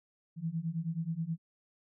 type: beating tone pair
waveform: sine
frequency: 159.3 / 168.7 Hz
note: D#3 / E3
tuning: +41 / +40 cents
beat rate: 9.4 Hz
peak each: -36 / -35 dBFS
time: 0.36-1.38 s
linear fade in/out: 50 ms
effects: none